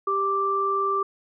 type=tone pair together; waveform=sine; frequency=394.2 / 1174.7 Hz; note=G4 / D6; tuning=+10 / 0 cents; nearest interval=octave + perfect fifth; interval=1890 cents; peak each=-27 / -22 dBFS; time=0.07-1.03 s; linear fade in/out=5 ms; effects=none